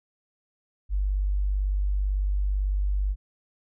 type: tone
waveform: sine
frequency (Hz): 49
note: G1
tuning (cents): 0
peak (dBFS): -22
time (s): 0.89-3.16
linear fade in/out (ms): 50
effects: none